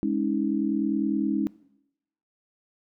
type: chord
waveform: sine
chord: Ab suspended fourth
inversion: none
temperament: equal with one note detuned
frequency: 207.7 / 277.2 / 317.7 Hz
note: Ab3 / Db4 / Eb4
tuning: 0 / 0 / +36 cents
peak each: -27 dBFS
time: 0.03-1.47 s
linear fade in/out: 0 ms
effects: noise-tail reverb RT60 0.8 s tail -20 dB re dry